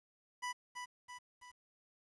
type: tone with echo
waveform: 25% pulse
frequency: 987.8 Hz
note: B5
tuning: in tune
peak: -34 dBFS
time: 0.42-0.53 s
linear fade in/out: 20 ms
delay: 330 ms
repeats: 3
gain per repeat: -5 dB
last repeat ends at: 1.52 s
effects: resampled to 22050 Hz + 11-bit